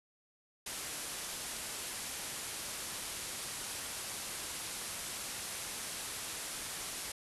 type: low-pass noise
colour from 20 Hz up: white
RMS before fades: -42 dBFS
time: 0.66-7.12 s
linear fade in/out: 5 ms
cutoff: 12000 Hz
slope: 96 dB/octave
effects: none